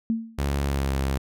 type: tone with exponential decay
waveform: sine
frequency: 226.1 Hz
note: A3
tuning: 47 cents sharp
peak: -18 dBFS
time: 0.1-0.44 s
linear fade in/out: 0 ms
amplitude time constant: 72 ms
type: tone with pitch glide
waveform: sawtooth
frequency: 70.1 to 67.59 Hz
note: C#2 to C#2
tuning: +20 to -43 cents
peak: -19 dBFS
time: 0.38-1.18 s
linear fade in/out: 10 ms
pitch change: -63 cents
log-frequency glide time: 0.64-0.92 s
effects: none